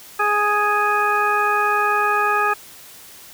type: harmonic tone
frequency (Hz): 415.6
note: G#4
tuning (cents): +1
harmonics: 1 / 2 / 3 / 4 / 6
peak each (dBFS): -25 / -22 / -19 / -22 / -27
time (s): 0.19-2.54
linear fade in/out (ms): 10
effects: white hiss -42 dBFS RMS until 3.33 s

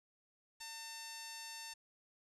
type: tone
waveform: 5% pulse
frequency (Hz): 900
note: A5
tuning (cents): +39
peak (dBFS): -34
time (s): 0.6-1.74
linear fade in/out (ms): 10
effects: resampled to 24000 Hz + 10-bit

